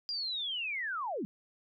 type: linear sweep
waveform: sine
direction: down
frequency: 4883 to 174.61 Hz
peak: -33 dBFS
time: 0.09-1.25 s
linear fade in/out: 0 ms
effects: none